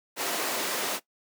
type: high-pass noise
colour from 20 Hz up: pink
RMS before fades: -30 dBFS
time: 0.16-1 s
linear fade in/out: 50 ms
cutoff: 310 Hz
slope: 12 dB/octave
effects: noise-tail reverb RT60 0.1 s tail -17 dB re dry + high-pass 200 Hz 12 dB/octave